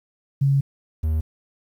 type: tone pair in turn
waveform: sine / triangle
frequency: 138.4 / 78.6 Hz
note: C#3 / D#2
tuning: -2 / +18 cents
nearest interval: minor seventh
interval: 980 cents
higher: first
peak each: -15 / -17 dBFS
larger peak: first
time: 0.41-0.61 / 1.03-1.21 s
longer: first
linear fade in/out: 10 ms
effects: 9-bit